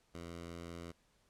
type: tone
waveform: 10% pulse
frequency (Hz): 85.1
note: F2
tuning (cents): -44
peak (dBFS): -37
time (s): 0.14-0.92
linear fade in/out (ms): 10
effects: pink hiss -73 dBFS RMS until 1.29 s + low-pass 10000 Hz 12 dB/octave